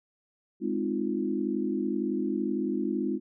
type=chord; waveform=sine; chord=F minor seventh; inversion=first; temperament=equal with one note detuned; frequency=207.7 / 258.3 / 311.1 / 349.2 Hz; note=Ab3 / C4 / Eb4 / F4; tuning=0 / -22 / 0 / 0 cents; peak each=-32 dBFS; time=0.6-3.2 s; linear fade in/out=50 ms; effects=none